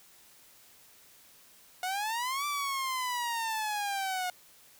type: exponential two-way sweep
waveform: sawtooth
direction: up then down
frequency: 721 to 1174.7 to 721 Hz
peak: -27 dBFS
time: 1.83-4.3 s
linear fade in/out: 2 ms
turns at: 2.46 s
effects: white hiss -58 dBFS RMS until 4.79 s